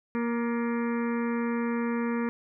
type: harmonic tone with a mistuned harmonic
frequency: 234.9 Hz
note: A#3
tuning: 13 cents sharp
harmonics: 1 / 2 / 4 / 5 / 6 / 7 / 8 / 9 / 10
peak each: -27 / -33 / -39 / -41 / -43 / -44 / -45 / -46 / -47 dBFS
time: 0.15-2.29 s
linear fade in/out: 0 ms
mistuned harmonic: 7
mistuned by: +58 cents
effects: none